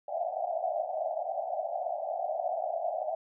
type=band-pass noise; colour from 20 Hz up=pink; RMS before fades=-33 dBFS; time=0.08-3.15 s; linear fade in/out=5 ms; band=610 to 760 Hz; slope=96 dB/octave; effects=none

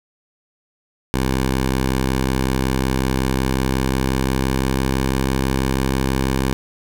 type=tone with pitch glide; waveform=10% pulse; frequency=65.41 to 66.13 Hz; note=C2 to C2; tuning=0 to +19 cents; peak=-9 dBFS; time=1.14-6.53 s; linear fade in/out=0 ms; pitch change=+19 cents; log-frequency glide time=3.26-5.12 s; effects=none

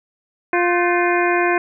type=harmonic tone with a mistuned harmonic; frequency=350.9 Hz; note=F4; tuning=8 cents sharp; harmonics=1 / 2 / 3 / 4 / 5 / 6 / 7; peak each=-18 / -21 / -23 / -24 / -25 / -26 / -26 dBFS; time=0.53-1.58 s; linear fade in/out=2 ms; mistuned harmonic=4; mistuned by=+150 cents; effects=none

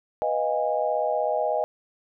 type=chord; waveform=sine; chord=F half-diminished seventh; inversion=second; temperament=equal with one note detuned; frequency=493.9 / 622.3 / 698.5 / 820.1 Hz; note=Cb5 / Eb5 / F5 / Ab5; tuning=0 / 0 / 0 / -22 cents; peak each=-29 / -25 / -30 / -28 dBFS; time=0.22-1.64 s; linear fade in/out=0 ms; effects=none

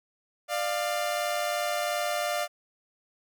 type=tone pair together; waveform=sawtooth; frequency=595.7 / 698.5 Hz; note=D5 / F5; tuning=+24 / 0 cents; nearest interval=minor third; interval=276 cents; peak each=-26 dBFS; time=0.48-2.48 s; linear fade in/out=50 ms; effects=none

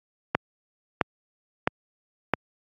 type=click train; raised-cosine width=0.5 ms; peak=-4 dBFS; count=4; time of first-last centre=0.35-2.337 s; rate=1.51 Hz; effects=high-pass 100 Hz 12 dB/octave + AAC 32 kbps

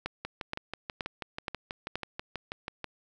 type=two click trains; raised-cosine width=0.3 ms; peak=-16 / -19 dBFS; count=5 / 17; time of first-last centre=0.06-1.956 / 0.25-2.843 s; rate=2.11 / 6.17 Hz; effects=none

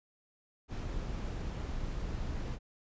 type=noise; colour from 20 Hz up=brown; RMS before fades=-37 dBFS; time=0.68-2.59 s; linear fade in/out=50 ms; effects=resampled to 16000 Hz

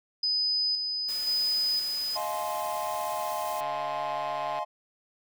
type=tone with tremolo; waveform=sine; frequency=5000 Hz; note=D#8; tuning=8 cents sharp; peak=-24 dBFS; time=0.23-2.17 s; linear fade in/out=5 ms; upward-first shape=square; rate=0.96 Hz; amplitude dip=40%
type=noise; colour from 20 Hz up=white; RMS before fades=-42 dBFS; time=1.08-3.61 s; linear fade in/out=10 ms
type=chord; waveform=triangle; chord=F minor seventh; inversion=third; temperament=equal with one note detuned; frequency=622.3 / 698.5 / 848.1 / 1046.5 Hz; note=Eb5 / F5 / Ab5 / C6; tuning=0 / 0 / +36 / 0 cents; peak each=-34 / -33 / -32 / -33 dBFS; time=2.15-4.65 s; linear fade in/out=20 ms
type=click train; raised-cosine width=0.3 ms; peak=-26 dBFS; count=139; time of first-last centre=3.61-4.589 s; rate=141 Hz
effects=none

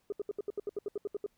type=tone bursts; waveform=sine; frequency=410 Hz; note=G#4; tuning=22 cents flat; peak=-30 dBFS; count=13; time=0.1-1.263 s; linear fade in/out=2 ms; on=23 ms; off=72 ms; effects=tanh soft clip ceiling -28 dBFS + pink hiss -74 dBFS RMS until 1.37 s

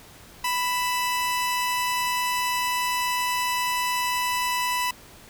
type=tone pair together; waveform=sawtooth; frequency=990.2 / 2637 Hz; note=B5 / E7; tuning=+4 / 0 cents; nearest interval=octave + perfect fourth; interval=1696 cents; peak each=-20 / -28 dBFS; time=0.44-4.91 s; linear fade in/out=5 ms; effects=pink hiss -48 dBFS RMS until 5.29 s

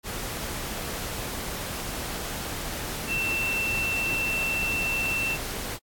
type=tone in noise; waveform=sine; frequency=2686 Hz; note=E7; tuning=32 cents sharp; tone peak=-25 dBFS; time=3.07-5.38 s; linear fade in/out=50 ms; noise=pink; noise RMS=-33 dBFS; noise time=0.03-5.79 s; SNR=+5 dB; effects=AAC 64 kbps

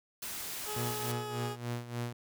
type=noise; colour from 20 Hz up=white; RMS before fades=-40 dBFS; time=0.22-1.12 s; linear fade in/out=5 ms
type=tone with pitch glide; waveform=20% pulse; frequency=423.1 to 414.2 Hz; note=G#4 to G#4; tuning=+32 to -5 cents; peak=-33 dBFS; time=0.65-1.57 s; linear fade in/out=50 ms; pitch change=-37 cents; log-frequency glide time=1.25-1.44 s
type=tone with tremolo; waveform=sawtooth; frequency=119.9 Hz; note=A#2; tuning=49 cents sharp; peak=-29 dBFS; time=0.76-2.13 s; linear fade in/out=5 ms; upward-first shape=sine; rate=3.4 Hz; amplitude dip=75%
effects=none

